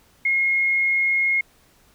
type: tone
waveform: sine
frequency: 2153 Hz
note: C7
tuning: 49 cents sharp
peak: -17 dBFS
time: 0.25-1.41 s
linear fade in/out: 5 ms
effects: pink hiss -57 dBFS RMS until 1.94 s